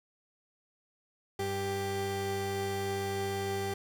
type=tone pair together; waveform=30% pulse; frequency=97.6 / 393.7 Hz; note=G2 / G4; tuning=-7 / +8 cents; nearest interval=2 octaves; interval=2415 cents; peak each=-35 / -30 dBFS; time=1.39-3.74 s; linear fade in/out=5 ms; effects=none

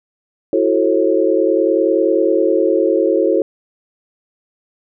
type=chord; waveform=sine; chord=F# minor seventh; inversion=third; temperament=equal with one note detuned; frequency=329.6 / 370 / 440 / 540.8 Hz; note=E4 / F#4 / A4 / C#5; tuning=0 / 0 / 0 / -43 cents; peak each=-17 dBFS; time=0.53-3.42 s; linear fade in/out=2 ms; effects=none

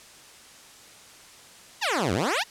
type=exponential two-way sweep; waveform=10% pulse; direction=down then up; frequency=1018 to 82.6 to 1018 Hz; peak=-15 dBFS; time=1.81-2.44 s; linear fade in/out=20 ms; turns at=2.13 s; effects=white hiss -49 dBFS RMS until 2.5 s + low-pass 9000 Hz 12 dB/octave

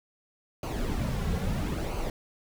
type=noise with flanger; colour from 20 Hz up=brown; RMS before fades=-30 dBFS; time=0.63-2.1 s; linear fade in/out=2 ms; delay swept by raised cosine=0.55 to 3.35 ms; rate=0.75 Hz; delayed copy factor=-0.55; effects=none

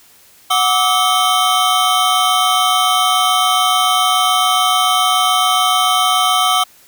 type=tone cluster; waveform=square; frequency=736 / 1162 / 1289 / 3111 Hz; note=F#5 / D6 / E6 / G7; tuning=-9 / -19 / -39 / -14 cents; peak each=-18 dBFS; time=0.5-6.64 s; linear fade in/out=10 ms; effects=white hiss -47 dBFS RMS until 6.87 s

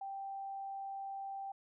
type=tone; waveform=sine; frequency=784 Hz; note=G5; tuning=in tune; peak=-40 dBFS; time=0.01-1.52 s; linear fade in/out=5 ms; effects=none

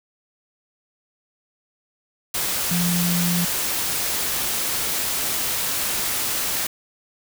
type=tone in noise; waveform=sine; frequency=174.61 Hz; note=F3; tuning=in tune; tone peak=-20 dBFS; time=2.71-3.45 s; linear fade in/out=5 ms; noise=white; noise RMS=-24 dBFS; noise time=2.34-6.67 s; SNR=+1 dB; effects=none

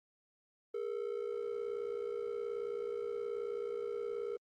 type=ring-modulated tone; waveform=triangle; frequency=440 Hz; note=A4; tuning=in tune; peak=-31 dBFS; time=0.74-4.37 s; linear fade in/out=5 ms; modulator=29.4 Hz; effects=Opus 32 kbps

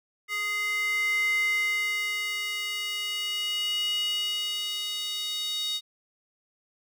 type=tone with high-pass filter sweep; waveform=square; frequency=415.3 Hz; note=G#4; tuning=in tune; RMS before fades=-29 dBFS; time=0.28-5.81 s; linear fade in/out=50 ms; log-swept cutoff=1800 to 3700 Hz; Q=7.4; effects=none

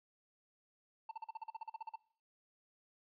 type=tone bursts; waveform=triangle; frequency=893 Hz; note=A5; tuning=25 cents sharp; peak=-39 dBFS; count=14; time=1.09-1.958 s; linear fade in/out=5 ms; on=23 ms; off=42 ms; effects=noise-tail reverb RT60 0.5 s tail -22 dB re dry + resampled to 11025 Hz

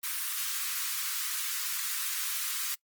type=high-pass noise; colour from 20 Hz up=white; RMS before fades=-33 dBFS; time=0.03-2.75 s; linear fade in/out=10 ms; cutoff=1100 Hz; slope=48 dB/octave; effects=noise-tail reverb RT60 0.1 s tail -22 dB re dry + Opus 24 kbps

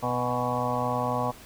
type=harmonic tone with a mistuned harmonic; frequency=123.6 Hz; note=B2; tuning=2 cents sharp; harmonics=1 / 2 / 4 / 5 / 6 / 7 / 8 / 9; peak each=-33 / -33 / -33 / -33 / -33 / -33 / -33 / -33 dBFS; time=0.02-1.32 s; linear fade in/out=20 ms; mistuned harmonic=7; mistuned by=-52 cents; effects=pink hiss -48 dBFS RMS until 1.45 s

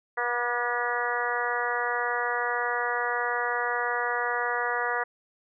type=harmonic tone with a mistuned harmonic; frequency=241.7 Hz; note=B3; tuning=37 cents flat; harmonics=2 / 3 / 4 / 5 / 6 / 7 / 8; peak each=-33 / -33 / -33 / -33 / -33 / -33 / -33 dBFS; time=0.17-5.04 s; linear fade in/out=10 ms; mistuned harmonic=5; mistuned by=-18 cents; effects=none

